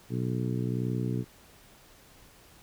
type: harmonic tone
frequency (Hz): 61.7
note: B1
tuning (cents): -1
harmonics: 2 / 3 / 4 / 5 / 6 / 7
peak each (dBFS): -30 / -34 / -36 / -38 / -40 / -41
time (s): 0.09-1.25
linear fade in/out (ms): 50
effects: pink hiss -56 dBFS RMS until 2.62 s